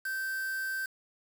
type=tone with quantisation; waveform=triangle; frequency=1556 Hz; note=G6; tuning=13 cents flat; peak=-30 dBFS; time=0.05-0.86 s; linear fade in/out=5 ms; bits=7; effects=none